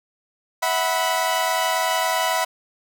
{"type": "chord", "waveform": "sawtooth", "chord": "E suspended second", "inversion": "none", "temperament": "equal with one note detuned", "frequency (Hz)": [649.4, 740, 987.8], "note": ["E5", "F#5", "B5"], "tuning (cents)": [-26, 0, 0], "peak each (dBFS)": [-21, -21, -19], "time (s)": [0.62, 2.45], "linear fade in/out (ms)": 10, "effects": []}